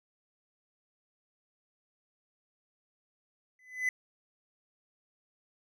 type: tone with exponential growth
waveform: triangle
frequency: 2012 Hz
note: B6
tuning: 32 cents sharp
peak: -22 dBFS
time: 3.59-3.89 s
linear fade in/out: 2 ms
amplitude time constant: 64 ms
effects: none